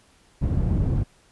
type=low-pass noise; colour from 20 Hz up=white; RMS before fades=-22 dBFS; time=0.41-1.04 s; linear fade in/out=20 ms; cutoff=120 Hz; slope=12 dB/octave; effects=pink hiss -58 dBFS RMS until 1.31 s + resampled to 24000 Hz